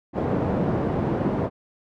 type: band-pass noise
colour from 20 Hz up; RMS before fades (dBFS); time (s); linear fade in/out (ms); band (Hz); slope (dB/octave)
pink; -24; 0.13-1.5; 50; 120 to 630; 12
effects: none